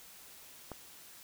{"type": "click", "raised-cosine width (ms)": 1, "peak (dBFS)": -27, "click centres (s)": 0.717, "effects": ["white hiss -54 dBFS RMS until 1.23 s"]}